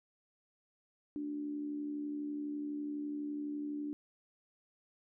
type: tone with amplitude modulation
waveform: sine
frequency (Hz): 293.7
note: D4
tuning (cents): 0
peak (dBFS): -34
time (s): 1.16-3.93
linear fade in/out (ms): 0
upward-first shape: sine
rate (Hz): 72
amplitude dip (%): 50
effects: none